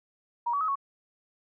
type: tone with pitch steps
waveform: sine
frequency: 949 / 1136 / 1272 / 1108 Hz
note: A#5 / C#6 / D#6 / C#6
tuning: +31 / +42 / +38 / -1 cents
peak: -25 dBFS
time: 0.46-0.756 s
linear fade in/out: 10 ms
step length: 74 ms
effects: none